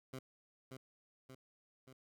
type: tone with echo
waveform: 15% pulse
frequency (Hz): 130.81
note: C3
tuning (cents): 0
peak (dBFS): -38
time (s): 0.13-0.19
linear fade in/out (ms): 5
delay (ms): 580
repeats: 3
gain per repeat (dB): -4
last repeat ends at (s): 1.93
effects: none